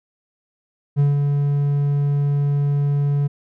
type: tone with ADSR envelope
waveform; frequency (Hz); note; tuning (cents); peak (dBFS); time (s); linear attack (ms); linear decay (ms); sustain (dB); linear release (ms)
triangle; 143.1; D3; -45; -10; 0.96-3.28; 36; 160; -4; 16
effects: none